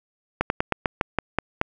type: slowing click train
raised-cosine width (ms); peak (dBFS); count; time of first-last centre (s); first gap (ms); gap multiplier
0.5; -5; 9; 0.41-1.614; 91; 1.14
effects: none